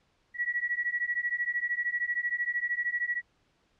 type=beating tone pair; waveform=sine; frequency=1924 / 1937 Hz; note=B6 / B6; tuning=-46 / -34 cents; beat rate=13 Hz; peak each=-31 dBFS; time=0.34-3.22 s; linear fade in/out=50 ms; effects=pink hiss -70 dBFS RMS until 3.79 s + low-pass 5000 Hz 12 dB/octave